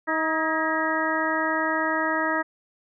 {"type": "harmonic tone with a mistuned harmonic", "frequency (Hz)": 316.6, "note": "D#4", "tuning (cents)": 30, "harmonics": [1, 2, 3, 4, 5, 6], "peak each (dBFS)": [-29, -29, -29, -29, -29, -29], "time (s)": [0.07, 2.43], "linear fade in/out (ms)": 20, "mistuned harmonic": 5, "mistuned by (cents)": 52, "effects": []}